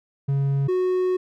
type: tone pair in turn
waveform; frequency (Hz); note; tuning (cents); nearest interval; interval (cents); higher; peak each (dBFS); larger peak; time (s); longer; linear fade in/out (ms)
triangle; 138.6 / 367.6; C#3 / F#4; 0 / -11; octave + perfect fourth; 1689; second; -17; neither; 0.28-0.68 / 0.68-1.17; second; 10
effects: none